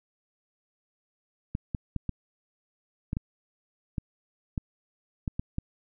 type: clicks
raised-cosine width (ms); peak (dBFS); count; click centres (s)
5; -17; 11; 1.551 / 1.748 / 1.963 / 2.093 / 3.131 / 3.169 / 3.982 / 4.578 / 5.278 / 5.395 / 5.584
effects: none